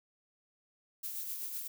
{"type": "noise with tremolo", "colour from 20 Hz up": "violet", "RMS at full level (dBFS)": -38, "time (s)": [1.03, 1.68], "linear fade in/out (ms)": 10, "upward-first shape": "triangle", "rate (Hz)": 7.9, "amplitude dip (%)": 45, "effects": []}